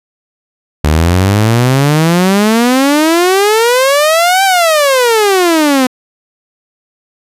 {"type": "exponential two-way sweep", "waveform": "sawtooth", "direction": "up then down", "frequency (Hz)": [73.42, 789, 250.1], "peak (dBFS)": -3, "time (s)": [0.84, 5.87], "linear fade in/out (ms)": 5, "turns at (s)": 4.44, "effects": ["resampled to 32000 Hz"]}